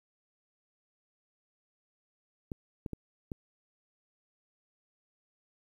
clicks, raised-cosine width 3 ms, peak -24 dBFS, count 4, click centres 2.518 / 2.862 / 2.933 / 3.318 s, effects 10-bit

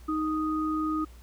sine tone pair together, 311.5 / 1244 Hz, D#4 / D#6, +2 / -1 cents, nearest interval 2 octaves, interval 2397 cents, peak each -27 / -31 dBFS, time 0.08-1.05 s, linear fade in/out 10 ms, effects added 60 Hz sine -46 dBFS peak until 1.22 s + pink hiss -58 dBFS RMS until 1.22 s

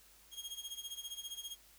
sawtooth tone with tremolo, 3257 Hz, G#7, 34 cents flat, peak -37 dBFS, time 0.31-1.57 s, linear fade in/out 50 ms, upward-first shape sine, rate 15 Hz, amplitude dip 80%, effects added 50 Hz sine -70 dBFS peak until 1.78 s + white hiss -63 dBFS RMS until 1.78 s

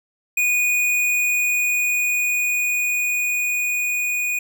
square tone with level ramp, 2465 Hz, D#7, 17 cents flat, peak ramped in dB -17 to -21 dBFS, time 0.37-4.39 s, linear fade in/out 5 ms, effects none

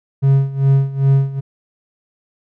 triangle tone with tremolo, 136.7 Hz, C#3, 24 cents flat, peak -6 dBFS, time 0.22-1.41 s, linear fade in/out 20 ms, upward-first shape sine, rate 2.5 Hz, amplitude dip 85%, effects none

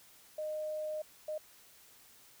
sine tone bursts at uneven times, 615 Hz, D#5, 20 cents flat, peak -35 dBFS, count 2, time 0.38-1.02 / 1.28-1.38 s, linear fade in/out 5 ms, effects white hiss -60 dBFS RMS until 2.4 s

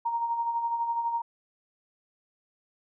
sine tone with tremolo, 932.3 Hz, A#5, in tune, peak -24 dBFS, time 0.05-1.22 s, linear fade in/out 10 ms, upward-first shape sine, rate 12 Hz, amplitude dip 50%, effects none

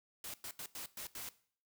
white noise bursts at uneven times, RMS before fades -45 dBFS, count 6, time 0.24-0.34 / 0.44-0.51 / 0.59-0.66 / 0.75-0.86 / 0.97-1.07 / 1.15-1.29 s, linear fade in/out 2 ms, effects noise-tail reverb RT60 0.5 s tail -18 dB re dry

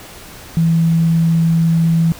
sine tone, 164.81 Hz, E3, in tune, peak -10 dBFS, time 0.57-2.12 s, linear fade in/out 0 ms, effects pink hiss -36 dBFS RMS until 2.19 s

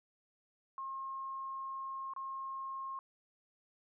sine tone with dropouts, 1073 Hz, C6, 43 cents sharp, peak -39 dBFS, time 0.78-2.99 s, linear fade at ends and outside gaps 1 ms, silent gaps 2.136-2.163 s, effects none

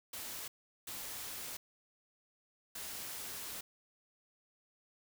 white noise bursts at uneven times, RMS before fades -44 dBFS, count 3, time 0.13-0.48 / 0.87-1.57 / 2.75-3.61 s, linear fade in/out 5 ms, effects none

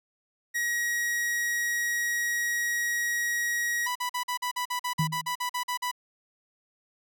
45% pulse tone, 1900 Hz, A#6, 33 cents sharp, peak -26 dBFS, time 0.54-3.88 s, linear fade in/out 20 ms
sawtooth tone bursts, 989 Hz, B5, 2 cents sharp, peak -24 dBFS, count 15, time 3.86-5.915 s, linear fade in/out 10 ms, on 95 ms, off 45 ms
sine tone with exponential decay, 157.2 Hz, D#3, 18 cents sharp, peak -21 dBFS, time 4.99-5.35 s, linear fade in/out 5 ms, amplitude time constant 78 ms
effects none

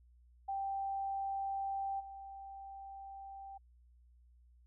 sine tone with level steps, 784 Hz, G5, in tune, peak -35 / -46 dBFS, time 0.48-3.58 s, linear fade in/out 10 ms, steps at 1.99 s, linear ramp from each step 20 ms, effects added 60 Hz sine -61 dBFS peak until 4.66 s

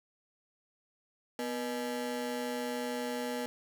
30% pulse ring-modulated tone, 365.2 Hz, F#4, 23 cents flat, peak -28 dBFS, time 1.39-3.46 s, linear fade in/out 0 ms, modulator 117 Hz, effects none

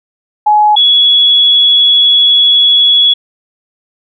sine tone pair in turn, 843 / 3372 Hz, G#5 / G#7, +26 / +26 cents, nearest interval 2 octaves, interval 2400 cents, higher second, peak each -4 dBFS, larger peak neither, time 0.46-0.76 / 0.76-3.14 s, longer second, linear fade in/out 10 ms, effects none

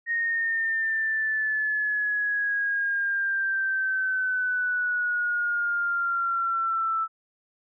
sine exponential sweep, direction down, 1864.7 to 1318.5 Hz, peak -23 dBFS, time 0.06-7.08 s, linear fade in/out 50 ms, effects none

